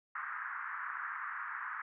pink band-pass noise, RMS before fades -41 dBFS, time 0.15-1.82 s, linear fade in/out 5 ms, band 1100 to 1800 Hz, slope 48 dB/octave, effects none

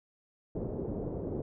white low-pass noise, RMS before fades -36 dBFS, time 0.55-1.42 s, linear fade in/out 5 ms, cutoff 480 Hz, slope 24 dB/octave, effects none

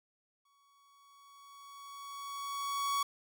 45% pulse tone with exponential growth, 1122 Hz, C#6, 21 cents sharp, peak -29 dBFS, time 0.45-3.03 s, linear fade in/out 5 ms, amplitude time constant 560 ms, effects none

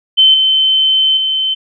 sine tone with level steps, 3076 Hz, G7, 33 cents flat, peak -4 / -8 / -12 dBFS, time 0.17-1.55 s, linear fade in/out 20 ms, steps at 0.34 / 1.17 s, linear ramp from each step 2 ms, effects none

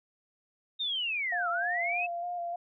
sine linear two-way sweep, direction down then up, 3729 to 1287 to 2647 Hz, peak -29 dBFS, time 0.79-2.07 s, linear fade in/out 20 ms, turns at 1.49 s
sine tone with vibrato, 698.5 Hz, F5, in tune, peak -32 dBFS, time 1.32-2.56 s, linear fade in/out 5 ms, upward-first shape square, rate 3.3 Hz, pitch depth 22 cents each way
effects none

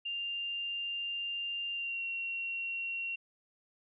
sine tone with pitch glide, 2794 to 2740 Hz, F7 to F7, 0 to -34 cents, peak -34 dBFS, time 0.05-3.16 s, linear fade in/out 10 ms, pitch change -34 cents, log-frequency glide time 1.72-2.03 s, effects none

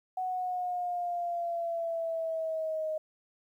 sine exponential sweep, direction down, 744 to 622.3 Hz, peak -30 dBFS, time 0.17-2.98 s, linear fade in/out 5 ms, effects 11-bit

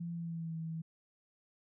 sine tone with pitch glide, 170 to 162.23 Hz, F3 to E3, -46 to -27 cents, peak -37 dBFS, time 0-0.82 s, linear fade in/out 10 ms, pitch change -81 cents, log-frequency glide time 0.12-0.56 s, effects none

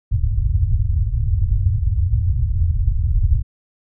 white low-pass noise, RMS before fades -17 dBFS, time 0.11-3.43 s, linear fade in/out 20 ms, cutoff 110 Hz, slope 48 dB/octave, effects none

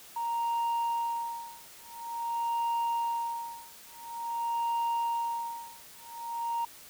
sine tone with tremolo, 932.3 Hz, A#5, in tune, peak -24 dBFS, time 0.16-6.65 s, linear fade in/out 5 ms, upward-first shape sine, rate 0.48 Hz, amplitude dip 100%, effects tanh soft clip ceiling -26 dBFS + white hiss -51 dBFS RMS until 6.89 s

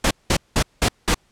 pink noise bursts, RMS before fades -17 dBFS, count 5, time 0.04-1.145 s, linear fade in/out 5 ms, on 69 ms, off 190 ms, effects pink hiss -61 dBFS RMS until 1.31 s + low-pass 9000 Hz 12 dB/octave

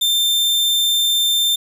40% pulse tone, 3581 Hz, A7, 30 cents sharp, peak -13 dBFS, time 0.01-1.56 s, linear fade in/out 10 ms, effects none

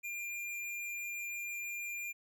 square tone, 2399 Hz, D7, 36 cents sharp, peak -39 dBFS, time 0.03-2.13 s, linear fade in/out 20 ms, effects none

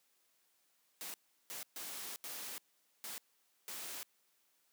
white noise bursts at uneven times, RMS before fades -45 dBFS, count 6, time 1.01-1.14 / 1.5-1.63 / 1.76-2.16 / 2.24-2.58 / 3.04-3.18 / 3.68-4.03 s, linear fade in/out 0 ms, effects white hiss -75 dBFS RMS until 4.72 s + high-pass 200 Hz 12 dB/octave

